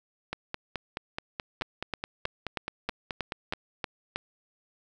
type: two click trains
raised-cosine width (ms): 0.3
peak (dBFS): -14 / -16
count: 9 / 16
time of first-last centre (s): 1.62-4.16 / 0.33-3.535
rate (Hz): 3.15 / 4.68
effects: none